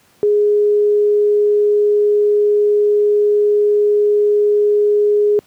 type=tone; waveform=sine; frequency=415.4 Hz; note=G#4; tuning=in tune; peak=-10 dBFS; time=0.23-5.39 s; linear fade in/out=0 ms; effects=pink hiss -53 dBFS RMS until 5.46 s + high-pass 100 Hz 12 dB/octave